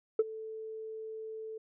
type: tone with ADSR envelope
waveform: sine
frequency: 440 Hz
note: A4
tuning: in tune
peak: -18 dBFS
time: 0.19-1.58 s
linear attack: 4 ms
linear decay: 32 ms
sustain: -21 dB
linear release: 6 ms
effects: tanh soft clip ceiling -19 dBFS